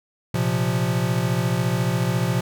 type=chord; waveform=square; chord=Bb suspended second; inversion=none; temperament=equal; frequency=116.54 / 130.81 / 174.61 Hz; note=Bb2 / C3 / F3; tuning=0 / 0 / 0 cents; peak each=-25 dBFS; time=0.34-2.41 s; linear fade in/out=5 ms; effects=none